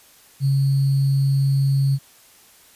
sine tone with sample-and-hold, 137.3 Hz, C#3, 16 cents flat, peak -15 dBFS, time 0.4-1.99 s, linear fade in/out 50 ms, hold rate 4410 Hz, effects white hiss -51 dBFS RMS until 2.75 s + resampled to 32000 Hz

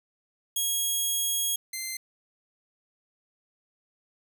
10% pulse tone pair in turn, 3300 / 2079 Hz, G#7 / C7, -12 / -12 cents, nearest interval minor sixth, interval 800 cents, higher first, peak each -17 / -23 dBFS, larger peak first, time 0.56-1.56 / 1.73-1.97 s, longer first, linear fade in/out 5 ms, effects none

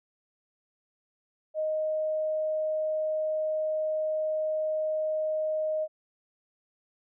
sine tone, 622.3 Hz, D#5, in tune, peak -26 dBFS, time 1.54-5.88 s, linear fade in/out 50 ms, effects none

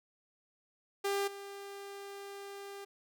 sawtooth tone with level steps, 398.6 Hz, G4, 29 cents sharp, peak -27 / -40 dBFS, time 1.04-2.85 s, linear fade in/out 10 ms, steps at 1.27 s, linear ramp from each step 10 ms, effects none

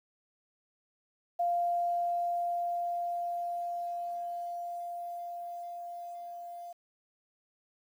sine tone with level ramp, 696 Hz, F5, 6 cents flat, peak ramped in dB -26 to -41 dBFS, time 1.39-6.73 s, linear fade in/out 10 ms, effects 10-bit

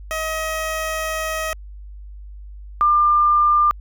15% pulse / sine tone pair in turn, 634 / 1196.8 Hz, D#5 / D6, +32 / +32 cents, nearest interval major seventh, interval 1100 cents, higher second, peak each -16 / -12 dBFS, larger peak second, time 0.11-1.53 / 2.81-3.71 s, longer first, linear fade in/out 0 ms, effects added 50 Hz sine -34 dBFS peak until 3.8 s

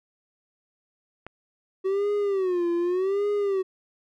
click, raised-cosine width 0.5 ms, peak -23 dBFS, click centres 1.266 s
triangle tone with vibrato, 376 Hz, F#4, 28 cents sharp, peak -20 dBFS, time 1.84-3.63 s, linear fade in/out 20 ms, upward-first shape sine, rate 0.85 Hz, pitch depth 160 cents each way
effects none

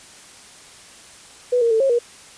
sine tone with pitch steps, 493.2 / 465.1 / 444.8 / 541 / 476.4 Hz, B4 / A#4 / A4 / C#5 / A#4, -2 / -4 / +19 / -42 / +38 cents, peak -14 dBFS, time 1.52-1.99 s, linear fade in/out 10 ms, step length 94 ms, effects white hiss -44 dBFS RMS until 2.37 s + resampled to 22050 Hz

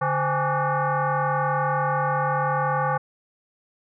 sine tone with frequency modulation, 145.7 Hz, D3, 13 cents flat, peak -20 dBFS, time 0.01-2.98 s, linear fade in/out 10 ms, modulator 332 Hz, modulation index 3.8, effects none

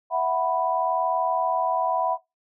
sine chord, E suspended second, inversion none, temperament equal, 659.3 / 740 / 987.8 Hz, E5 / F#5 / B5, 0 / 0 / 0 cents, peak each -25 dBFS, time 0.1-2.18 s, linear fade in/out 50 ms, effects noise-tail reverb RT60 0.2 s tail -20 dB re dry

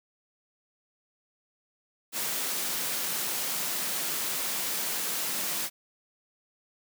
white high-pass noise, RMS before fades -31 dBFS, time 2.12-5.7 s, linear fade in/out 50 ms, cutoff 140 Hz, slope 48 dB/octave, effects none

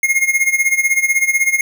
square tone with tremolo, 2144 Hz, C7, 42 cents sharp, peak -10 dBFS, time 0.03-1.61 s, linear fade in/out 2 ms, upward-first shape sine, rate 16 Hz, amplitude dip 80%, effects none

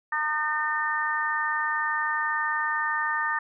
sine tone cluster, 911 / 1219 / 1532 / 1813 Hz, A#5 / D#6 / G6 / A#6, -40 / -36 / -40 / -49 cents, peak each -31 / -29 / -35 / -27 dBFS, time 0.12-3.39 s, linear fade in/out 5 ms, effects none

